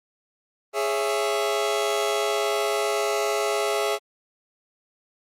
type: chord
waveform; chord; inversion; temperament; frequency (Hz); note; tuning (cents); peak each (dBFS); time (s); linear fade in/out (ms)
sawtooth; C# minor; second; just; 415.8 / 554.4 / 665.2; G#4 / C#5 / E5; +2 / 0 / +16; -21 / -25 / -23; 0.73-3.99; 50
effects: low-pass 12000 Hz 12 dB/octave + Opus 32 kbps